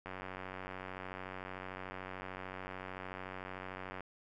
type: click train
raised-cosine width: 0.5 ms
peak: -28 dBFS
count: 370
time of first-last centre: 0.06-4.007 s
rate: 93.5 Hz
effects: none